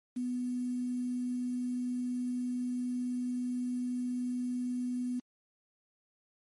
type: tone with quantisation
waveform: sine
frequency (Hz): 247.7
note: B3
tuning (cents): +5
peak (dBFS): -31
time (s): 0.16-5.2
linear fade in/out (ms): 10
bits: 9
effects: MP3 48 kbps